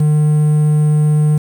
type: tone with quantisation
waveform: triangle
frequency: 151.3 Hz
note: D#3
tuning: 48 cents flat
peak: -7 dBFS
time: 0-1.38 s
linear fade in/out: 5 ms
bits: 6
effects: none